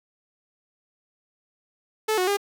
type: tone with pitch steps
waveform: sawtooth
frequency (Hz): 434.7 / 366.5 / 403.9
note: A4 / F#4 / G#4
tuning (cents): -21 / -16 / -48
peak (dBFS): -17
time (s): 2.08-2.371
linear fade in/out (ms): 10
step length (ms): 97
effects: none